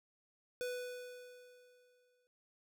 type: tone with exponential decay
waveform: square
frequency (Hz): 495.5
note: B4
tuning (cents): +6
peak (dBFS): -37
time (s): 0.61-2.27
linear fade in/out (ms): 0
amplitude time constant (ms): 360
effects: none